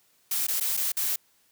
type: noise with dropouts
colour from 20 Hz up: blue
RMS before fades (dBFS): -27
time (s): 0.31-1.16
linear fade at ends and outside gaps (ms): 5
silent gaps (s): 0.469-0.483 / 0.6-0.608 / 0.769-0.773 / 0.92-0.968
effects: white hiss -65 dBFS RMS until 1.51 s + high-pass 80 Hz 12 dB/octave